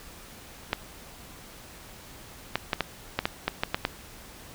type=clicks; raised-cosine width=0.3 ms; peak=-8 dBFS; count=10; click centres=0.731 / 2.556 / 2.732 / 2.807 / 3.19 / 3.255 / 3.48 / 3.635 / 3.745 / 3.851 s; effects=pink hiss -47 dBFS RMS until 4.54 s